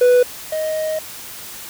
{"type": "tone pair in turn", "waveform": "triangle", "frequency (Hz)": [493.9, 625.3], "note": ["B4", "D#5"], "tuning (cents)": [0, 8], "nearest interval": "major third", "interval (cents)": 408, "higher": "second", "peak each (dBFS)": [-7, -17], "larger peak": "first", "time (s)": [[0.01, 0.23], [0.52, 0.99]], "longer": "second", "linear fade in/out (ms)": 5, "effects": ["white hiss -34 dBFS RMS until 1.69 s"]}